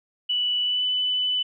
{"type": "tone with pitch glide", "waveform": "sine", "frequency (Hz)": [2960, 2996], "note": ["F#7", "F#7"], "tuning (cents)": [0, 21], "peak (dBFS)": -21, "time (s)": [0.29, 1.43], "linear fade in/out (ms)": 10, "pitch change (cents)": 21, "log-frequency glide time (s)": [0.62, 0.85], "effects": []}